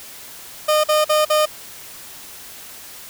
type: tone bursts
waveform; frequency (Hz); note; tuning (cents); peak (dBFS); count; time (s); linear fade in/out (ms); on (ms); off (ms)
30% pulse; 611; D#5; -32; -11; 4; 0.68-1.458; 10; 160; 46
effects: white hiss -38 dBFS RMS until 3.09 s